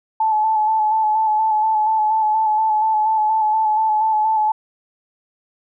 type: tone with vibrato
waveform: sine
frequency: 867 Hz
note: A5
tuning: 26 cents flat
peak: -14 dBFS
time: 0.2-4.52 s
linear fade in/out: 5 ms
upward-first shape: square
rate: 4.2 Hz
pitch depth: 24 cents each way
effects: none